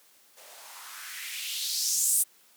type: noise with band-pass filter sweep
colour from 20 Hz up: violet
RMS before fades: -31 dBFS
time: 0.36-2.24 s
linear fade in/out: 20 ms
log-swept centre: 500 to 9900 Hz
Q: 3
effects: white hiss -60 dBFS RMS until 2.56 s + high-pass 200 Hz 12 dB/octave